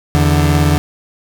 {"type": "tone pair together", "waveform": "30% pulse", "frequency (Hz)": [82.22, 147], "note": ["E2", "D3"], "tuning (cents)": [-4, 2], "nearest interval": "minor seventh", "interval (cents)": 1006, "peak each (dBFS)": -10, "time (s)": [0.15, 0.78], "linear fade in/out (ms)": 0, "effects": []}